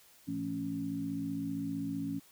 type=harmonic tone with a mistuned harmonic; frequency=55.4 Hz; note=A1; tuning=13 cents sharp; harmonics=2 / 3 / 4 / 5; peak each=-46 / -40 / -43 / -35 dBFS; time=0.27-2.2 s; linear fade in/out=20 ms; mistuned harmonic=3; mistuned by=+49 cents; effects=white hiss -61 dBFS RMS until 2.31 s